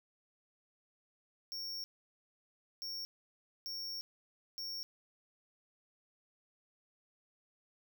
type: tone bursts at uneven times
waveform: square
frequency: 5500 Hz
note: F8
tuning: 27 cents flat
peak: -40 dBFS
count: 4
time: 1.52-1.84 / 2.82-3.05 / 3.66-4.01 / 4.58-4.83 s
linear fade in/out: 0 ms
effects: none